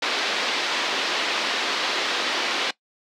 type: band-pass noise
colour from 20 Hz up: white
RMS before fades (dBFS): -25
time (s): 0.02-2.71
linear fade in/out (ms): 5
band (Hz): 270 to 4300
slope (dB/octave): 24
effects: noise-tail reverb RT60 0.1 s tail -20 dB re dry